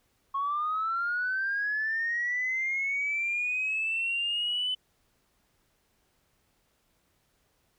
sine linear sweep, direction up, 1090 to 3026 Hz, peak -26 dBFS, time 0.34-4.75 s, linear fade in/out 10 ms, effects tanh soft clip ceiling -22 dBFS + pink hiss -71 dBFS RMS until 7.78 s

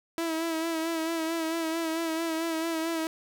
sawtooth tone with vibrato, 326.6 Hz, E4, 16 cents flat, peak -24 dBFS, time 0.18-3.07 s, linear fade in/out 0 ms, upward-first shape sine, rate 4.5 Hz, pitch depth 40 cents each way, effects none

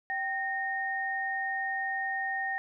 sine tone pair together, 776 / 1845.6 Hz, G5 / A#6, -18 / -18 cents, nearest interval octave + minor third, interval 1500 cents, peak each -34 / -31 dBFS, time 0.1-2.58 s, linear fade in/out 0 ms, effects none

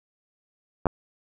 clicks, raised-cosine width 1 ms, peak -8 dBFS, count 2, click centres 0.857 / 0.868 s, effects none

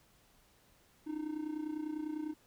triangle tone with amplitude modulation, 306.7 Hz, D#4, 25 cents flat, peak -31 dBFS, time 1.06-2.34 s, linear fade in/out 20 ms, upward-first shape sine, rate 30 Hz, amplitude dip 75%, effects pink hiss -67 dBFS RMS until 2.46 s

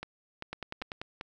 two click trains, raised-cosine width 0.3 ms, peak -21 / -22 dBFS, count 6 / 4, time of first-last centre 0.53-1.015 / 0.03-1.211 s, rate 10.3 / 2.54 Hz, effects none

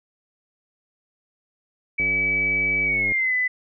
sine tone with pitch glide, 2289 to 2004 Hz, D7 to B6, -45 to +25 cents, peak -19 dBFS, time 1.98-3.48 s, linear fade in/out 10 ms, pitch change -230 cents, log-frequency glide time 2.84-3.34 s
click train, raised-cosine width 2 ms, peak -22 dBFS, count 113, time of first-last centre 2-3.12 s, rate 100 Hz
effects none

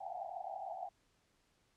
pink band-pass noise, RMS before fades -44 dBFS, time 0-0.89 s, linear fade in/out 5 ms, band 670 to 810 Hz, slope 96 dB/octave, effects pink hiss -75 dBFS RMS until 1.76 s + low-pass 9000 Hz 12 dB/octave

